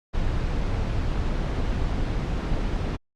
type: noise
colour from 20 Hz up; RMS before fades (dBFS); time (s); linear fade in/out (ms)
brown; -25; 0.13-2.97; 20
effects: low-pass 5000 Hz 12 dB/octave + Opus 48 kbps